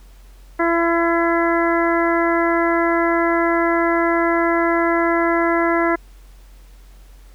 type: harmonic tone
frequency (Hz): 336.9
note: E4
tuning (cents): +38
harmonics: 1 / 2 / 3 / 4 / 5 / 6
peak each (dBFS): -18 / -21 / -23 / -24 / -25 / -26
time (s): 0.59-5.96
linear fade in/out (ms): 10
effects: added 45 Hz sine -41 dBFS peak until 7.34 s + pink hiss -54 dBFS RMS until 7.34 s